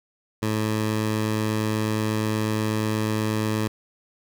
15% pulse tone, 108.3 Hz, A2, 27 cents flat, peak -16 dBFS, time 0.42-3.68 s, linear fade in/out 10 ms, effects none

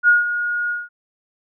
sine tone with ADSR envelope, 1438 Hz, F#6, 50 cents flat, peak -8 dBFS, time 0.03-0.89 s, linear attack 51 ms, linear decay 160 ms, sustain -11 dB, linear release 190 ms, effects none

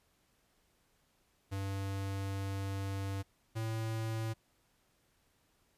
square tone pair in turn, 97.8 / 111.7 Hz, G2 / A2, -4 / +27 cents, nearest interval major second, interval 231 cents, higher second, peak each -36 / -35 dBFS, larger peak second, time 1.51-3.23 / 3.55-4.34 s, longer first, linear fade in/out 20 ms, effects pink hiss -73 dBFS RMS until 5.77 s + resampled to 32000 Hz

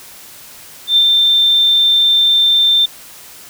sine tone with ADSR envelope, 3576 Hz, A7, 27 cents sharp, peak -6 dBFS, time 0.87-2.86 s, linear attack 94 ms, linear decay 67 ms, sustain -2 dB, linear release 10 ms, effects white hiss -37 dBFS RMS until 3.49 s

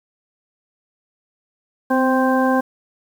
harmonic tone with a mistuned harmonic, 261.6 Hz, C4, in tune, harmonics 1 / 2 / 3 / 4 / 6, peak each -17 / -20 / -22 / -23 / -25 dBFS, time 1.9-2.61 s, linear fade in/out 10 ms, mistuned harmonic 1, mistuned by -22 cents, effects 7-bit

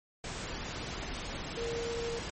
sine tone in noise, 466.2 Hz, A#4, in tune, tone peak -34 dBFS, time 1.57-2.19 s, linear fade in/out 2 ms, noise pink, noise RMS -39 dBFS, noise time 0.24-2.3 s, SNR +2 dB, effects MP3 32 kbps

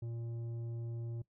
sine tone with tanh clipping, 116.54 Hz, A#2, in tune, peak -40 dBFS, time 0.02-1.22 s, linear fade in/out 5 ms, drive 9 dB, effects noise-tail reverb RT60 0.1 s tail -19 dB re dry

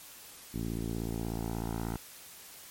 10% pulse tone with low-pass filter sweep, 56.5 Hz, A1, 47 cents sharp, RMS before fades -35 dBFS, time 0.54-1.97 s, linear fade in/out 5 ms, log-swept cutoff 290 to 1400 Hz, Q 1.2, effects white hiss -50 dBFS RMS until 2.7 s + MP3 64 kbps

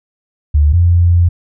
sine tone pair in turn, 74 / 86.77 Hz, D2 / F2, +14 / -11 cents, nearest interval minor third, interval 275 cents, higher second, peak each -6 dBFS, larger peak neither, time 0.54-0.73 / 0.73-1.29 s, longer second, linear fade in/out 10 ms, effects none

